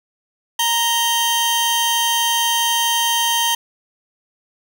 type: tone pair together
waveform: sawtooth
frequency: 932.3 / 3136 Hz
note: A#5 / G7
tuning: 0 / 0 cents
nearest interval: octave + major sixth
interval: 2100 cents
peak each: -15 dBFS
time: 0.59-3.55 s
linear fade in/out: 5 ms
effects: none